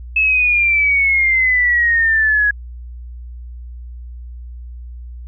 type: exponential sweep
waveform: sine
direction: down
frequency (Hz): 2611 to 1663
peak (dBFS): -11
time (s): 0.16-2.51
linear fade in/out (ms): 5
effects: added 60 Hz sine -29 dBFS peak until 5.27 s